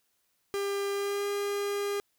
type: tone with pitch glide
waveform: 45% pulse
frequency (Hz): 400 to 405.1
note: G4 to G#4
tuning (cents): +35 to -43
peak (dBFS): -29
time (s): 0.54-2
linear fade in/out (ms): 0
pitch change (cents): +22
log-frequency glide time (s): 0.92-1.27
effects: white hiss -74 dBFS RMS until 2.18 s